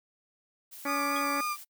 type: noise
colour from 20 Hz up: blue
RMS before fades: -46 dBFS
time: 0.71-1.65 s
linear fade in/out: 20 ms
type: tone with vibrato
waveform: 35% pulse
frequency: 1200 Hz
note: D6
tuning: 37 cents sharp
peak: -28 dBFS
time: 0.85-1.57 s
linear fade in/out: 50 ms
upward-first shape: sine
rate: 3.8 Hz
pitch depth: 25 cents each way
type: harmonic tone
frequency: 282.4 Hz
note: C#4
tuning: 32 cents sharp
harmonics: 1 / 2 / 3 / 4 / 5 / 6 / 7 / 8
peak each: -34 / -37 / -39 / -40 / -41 / -42 / -42 / -43 dBFS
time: 0.85-1.41 s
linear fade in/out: 5 ms
type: tone with exponential decay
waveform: square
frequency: 3322 Hz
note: G#7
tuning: in tune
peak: -36 dBFS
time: 1.16-1.24 s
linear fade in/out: 2 ms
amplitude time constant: 17 ms
effects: noise-tail reverb RT60 0.1 s tail -26 dB re dry